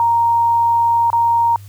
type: tone with dropouts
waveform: sine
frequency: 932.3 Hz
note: A#5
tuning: in tune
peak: -11 dBFS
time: 0-1.56 s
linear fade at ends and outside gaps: 1 ms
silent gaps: 1.102-1.13 s
effects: added 100 Hz sine -34 dBFS peak until 1.68 s + white hiss -49 dBFS RMS until 1.68 s